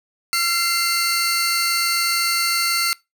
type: tone cluster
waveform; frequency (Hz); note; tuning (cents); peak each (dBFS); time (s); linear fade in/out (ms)
sawtooth; 1363 / 2088 / 4487; F6 / C7 / C#8; -43 / -4 / +20; -19; 0.33-2.93; 0
effects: noise-tail reverb RT60 0.2 s tail -22 dB re dry